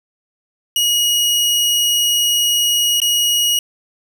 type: tone with dropouts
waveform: sawtooth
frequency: 2895 Hz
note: F#7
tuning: 38 cents flat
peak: -10 dBFS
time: 0.76-3.59 s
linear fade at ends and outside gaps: 2 ms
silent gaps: 3.002-3.017 s
effects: none